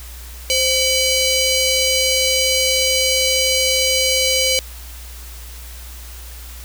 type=ring-modulated tone; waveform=15% pulse; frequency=1763 Hz; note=A6; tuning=3 cents sharp; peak=-5 dBFS; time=0.5-4.59 s; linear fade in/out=0 ms; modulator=1240 Hz; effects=added 60 Hz sine -33 dBFS peak until 6.64 s + white hiss -39 dBFS RMS until 6.64 s